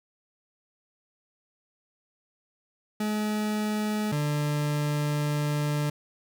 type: tone pair in turn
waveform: 40% pulse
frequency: 212.2 / 147.92 Hz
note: G#3 / D3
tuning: +38 / +13 cents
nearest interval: tritone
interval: 625 cents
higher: first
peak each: -25 / -24 dBFS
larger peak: second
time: 3-4.12 / 4.12-5.9 s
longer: second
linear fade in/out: 5 ms
effects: none